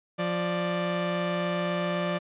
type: tone pair together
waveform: sawtooth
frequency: 175.2 / 589.3 Hz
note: F3 / D5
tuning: +6 / +6 cents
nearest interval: octave + major sixth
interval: 2100 cents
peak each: -25 dBFS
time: 0.18-2.19 s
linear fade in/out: 20 ms
effects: resampled to 8000 Hz